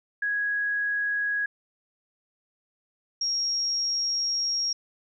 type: tone pair in turn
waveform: sine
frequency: 1661.2 / 5588 Hz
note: G#6 / F8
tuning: 0 / 0 cents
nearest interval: octave + major sixth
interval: 2100 cents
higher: second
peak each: -24 dBFS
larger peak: neither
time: 0.22-1.46 / 3.21-4.73 s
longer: second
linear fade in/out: 5 ms
effects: none